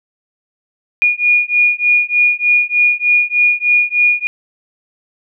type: beating tone pair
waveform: sine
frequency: 2439 / 2442.3 Hz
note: D#7 / D#7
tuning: -35 / -33 cents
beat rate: 3.3 Hz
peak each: -13 dBFS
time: 1.02-4.27 s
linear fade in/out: 0 ms
effects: none